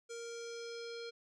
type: tone with low-pass filter sweep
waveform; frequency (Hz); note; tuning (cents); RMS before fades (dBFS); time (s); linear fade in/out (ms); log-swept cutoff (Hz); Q
square; 466.2; A#4; 0; -45; 0.09-1.11; 20; 7100 to 4400; 3.6
effects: none